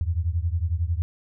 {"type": "beating tone pair", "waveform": "sine", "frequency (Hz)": [80.4, 91.4], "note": ["E2", "F#2"], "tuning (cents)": [-43, -21], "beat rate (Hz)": 11, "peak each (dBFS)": [-24, -26], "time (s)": [0.01, 1.02], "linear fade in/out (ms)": 0, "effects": []}